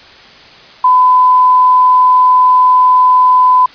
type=tone; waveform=sine; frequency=1007 Hz; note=B5; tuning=33 cents sharp; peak=-4 dBFS; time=0.84-3.66 s; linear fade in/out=5 ms; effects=white hiss -37 dBFS RMS until 3.74 s + resampled to 11025 Hz